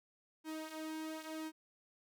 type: tone with flanger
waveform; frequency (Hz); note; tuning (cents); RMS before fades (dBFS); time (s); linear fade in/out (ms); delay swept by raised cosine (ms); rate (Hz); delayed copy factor
sawtooth; 315; D#4; +21; -44; 0.44-1.52; 50; 1.7 to 4.7; 0.95; -0.65
effects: none